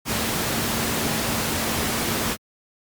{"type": "tone in noise", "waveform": "sine", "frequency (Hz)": 226.5, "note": "A#3", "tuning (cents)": -50, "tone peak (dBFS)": -32, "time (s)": [0.05, 2.37], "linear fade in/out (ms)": 50, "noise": "pink", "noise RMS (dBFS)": -24, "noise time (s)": [0.05, 2.37], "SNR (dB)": -11, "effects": ["high-pass 80 Hz 12 dB/octave", "Opus 48 kbps"]}